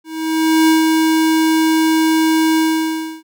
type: tone with ADSR envelope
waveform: square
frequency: 319.3 Hz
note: D#4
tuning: 45 cents sharp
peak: -9 dBFS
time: 0.04-3.23 s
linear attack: 640 ms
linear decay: 140 ms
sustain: -3 dB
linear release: 650 ms
effects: none